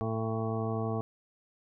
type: harmonic tone with a mistuned harmonic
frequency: 111.7 Hz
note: A2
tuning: 27 cents sharp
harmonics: 1 / 2 / 3 / 4 / 6 / 7 / 8 / 9 / 10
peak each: -33 / -36 / -41 / -36 / -39 / -42 / -52 / -50 / -42 dBFS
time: 0.01-1.01 s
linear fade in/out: 0 ms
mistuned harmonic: 9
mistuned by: +17 cents
effects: none